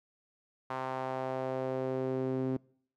sawtooth tone with band-pass filter sweep, 130.81 Hz, C3, in tune, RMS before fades -34 dBFS, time 0.7-2.57 s, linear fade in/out 5 ms, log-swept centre 990 to 300 Hz, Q 2, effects noise-tail reverb RT60 0.6 s tail -25 dB re dry

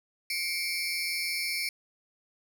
30% pulse tone cluster, 2157 / 2323 / 5310 Hz, C#7 / D7 / E8, -48 / -20 / +12 cents, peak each -31 dBFS, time 0.3-1.69 s, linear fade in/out 2 ms, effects none

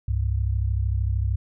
sine tone pair together, 66.54 / 99.7 Hz, C2 / G2, +30 / +30 cents, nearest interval perfect fifth, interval 700 cents, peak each -23 / -24 dBFS, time 0.08-1.36 s, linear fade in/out 5 ms, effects none

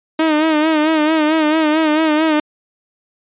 sawtooth tone with vibrato, 311.1 Hz, D#4, in tune, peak -8 dBFS, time 0.19-2.4 s, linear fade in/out 5 ms, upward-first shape sine, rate 4.5 Hz, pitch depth 61 cents each way, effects resampled to 8000 Hz

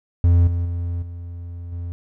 triangle tone with level steps, 86.5 Hz, F2, 16 cents flat, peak -9 / -17 / -20 / -28 / -24 dBFS, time 0.24-1.92 s, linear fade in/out 0 ms, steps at 0.47 / 0.65 / 1.02 / 1.72 s, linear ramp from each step 5 ms, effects none

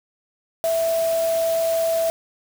sine tone in noise, 659.3 Hz, E5, in tune, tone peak -18 dBFS, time 0.64-2.1 s, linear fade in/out 0 ms, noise white, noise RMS -33 dBFS, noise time 0.64-2.1 s, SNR +12 dB, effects none

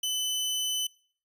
sawtooth tone, 3020 Hz, F#7, 35 cents sharp, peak -24 dBFS, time 0.03-0.87 s, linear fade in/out 5 ms, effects noise-tail reverb RT60 0.5 s tail -24 dB re dry + resampled to 32000 Hz

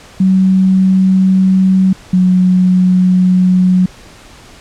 sine tone pair in turn, 188.7 / 183.33 Hz, F#3 / F#3, +34 / -16 cents, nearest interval unison, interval 50 cents, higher first, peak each -6 dBFS, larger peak neither, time 0.2-1.93 / 2.13-3.86 s, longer neither, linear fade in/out 5 ms, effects pink hiss -38 dBFS RMS until 4.6 s + low-pass 8000 Hz 12 dB/octave

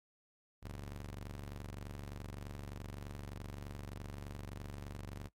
sawtooth ring-modulated tone, 71.7 Hz, D2, 41 cents flat, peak -37 dBFS, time 0.62-5.29 s, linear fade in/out 20 ms, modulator 24.2 Hz, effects noise-tail reverb RT60 0.1 s tail -18 dB re dry + MP3 64 kbps

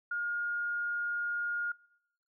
sine tone, 1423 Hz, F6, 32 cents sharp, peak -31 dBFS, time 0.11-1.72 s, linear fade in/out 5 ms, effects noise-tail reverb RT60 0.9 s tail -25 dB re dry

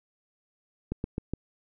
clicks, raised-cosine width 3 ms, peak -17 dBFS, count 4, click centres 0.92 / 1.041 / 1.181 / 1.336 s, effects none

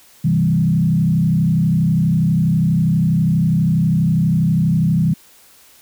sine tone with frequency modulation, 164.81 Hz, E3, in tune, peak -12 dBFS, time 0.24-5.14 s, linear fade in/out 10 ms, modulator 32.3 Hz, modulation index 1.1, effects white hiss -48 dBFS RMS until 5.81 s

